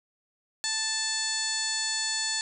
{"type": "harmonic tone", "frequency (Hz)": 880, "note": "A5", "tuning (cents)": 0, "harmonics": [1, 2, 3, 4, 5, 6, 7, 8, 9, 10], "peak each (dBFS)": [-42, -34, -42, -37, -31, -42, -40, -34, -38, -42], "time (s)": [0.64, 2.41], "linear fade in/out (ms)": 0, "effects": []}